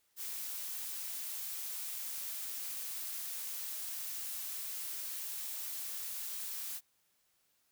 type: noise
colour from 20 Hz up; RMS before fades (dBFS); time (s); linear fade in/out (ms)
blue; -41; 0.16-6.81; 50
effects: white hiss -75 dBFS RMS until 7.71 s